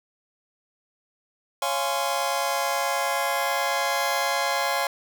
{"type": "chord", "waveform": "sawtooth", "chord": "Db major seventh", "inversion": "none", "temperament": "just", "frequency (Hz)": [554.4, 693, 831.5, 1039.4], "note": ["Db5", "F5", "Ab5", "C6"], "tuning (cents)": [0, -14, 2, -12], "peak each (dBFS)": -25, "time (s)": [1.62, 4.87], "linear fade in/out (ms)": 2, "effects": []}